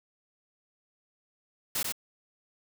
white noise with echo, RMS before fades -30 dBFS, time 1.75-1.83 s, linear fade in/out 5 ms, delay 93 ms, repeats 1, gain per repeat -3 dB, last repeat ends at 1.923 s, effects none

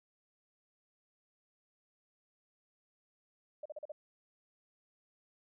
sine tone bursts, 602 Hz, D5, 43 cents sharp, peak -40 dBFS, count 5, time 3.63-3.92 s, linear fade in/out 5 ms, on 26 ms, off 40 ms, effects none

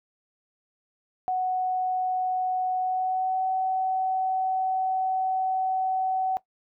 sine tone with pitch glide, 741 to 754.4 Hz, F#5 to F#5, +2 to +33 cents, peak -23 dBFS, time 1.28-6.37 s, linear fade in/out 0 ms, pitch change +31 cents, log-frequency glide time 2.8-3.46 s, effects noise-tail reverb RT60 0.1 s tail -17 dB re dry

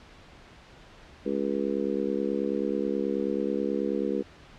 harmonic tone, 69.3 Hz, C#2, in tune, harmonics 3 / 4 / 5 / 6 / 7, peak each -32 / -32 / -32 / -32 / -32 dBFS, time 1.25-4.23 s, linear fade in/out 20 ms, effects pink hiss -51 dBFS RMS until 4.58 s + low-pass 4000 Hz 12 dB/octave

